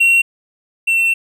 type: tone pair in turn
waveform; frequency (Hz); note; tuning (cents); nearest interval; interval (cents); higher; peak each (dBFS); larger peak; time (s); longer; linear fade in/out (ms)
triangle; 2733 / 2702; F7 / E7; -38 / +42; unison; 20; first; -7 / -10; first; 0-0.22 / 0.87-1.14; second; 10
effects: none